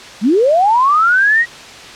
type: linear sweep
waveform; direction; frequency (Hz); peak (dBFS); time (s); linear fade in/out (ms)
sine; up; 182.4 to 1928; -8; 0.21-1.46; 50
effects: white hiss -33 dBFS RMS until 1.95 s + low-pass 5000 Hz 12 dB/octave